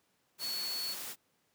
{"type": "tone in noise", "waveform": "sine", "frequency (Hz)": 4409, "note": "C#8", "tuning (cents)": -10, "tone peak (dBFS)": -35, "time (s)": [0.39, 0.96], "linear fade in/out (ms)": 50, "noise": "white", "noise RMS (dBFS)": -42, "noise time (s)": [0.38, 1.16], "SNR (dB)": 4, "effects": ["pink hiss -74 dBFS RMS until 1.54 s", "high-pass 150 Hz 12 dB/octave"]}